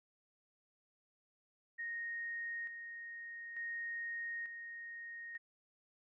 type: tone with tremolo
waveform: sine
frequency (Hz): 1862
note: A#6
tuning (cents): -2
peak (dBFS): -39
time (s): 1.78-5.38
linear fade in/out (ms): 20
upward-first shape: square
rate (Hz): 0.56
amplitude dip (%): 50
effects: none